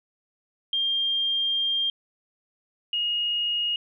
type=tone pair in turn; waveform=sine; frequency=3200 / 2869 Hz; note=G7 / F7; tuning=+35 / +46 cents; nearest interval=major second; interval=189 cents; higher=first; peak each=-22 / -23 dBFS; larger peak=first; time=0.73-1.9 / 2.93-3.76 s; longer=first; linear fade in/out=2 ms; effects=none